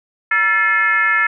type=tone with frequency modulation; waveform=sine; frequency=1744 Hz; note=A6; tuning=16 cents flat; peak=-12 dBFS; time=0.31-1.27 s; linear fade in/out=5 ms; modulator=398 Hz; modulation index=1.1; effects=none